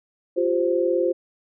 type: chord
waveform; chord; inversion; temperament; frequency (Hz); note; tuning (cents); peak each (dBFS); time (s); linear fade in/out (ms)
sine; F suspended second; none; equal with one note detuned; 349.2 / 389.1 / 523.3; F4 / G4 / C5; 0 / -13 / 0; -22 / -25 / -22; 0.36-1.13; 20
effects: none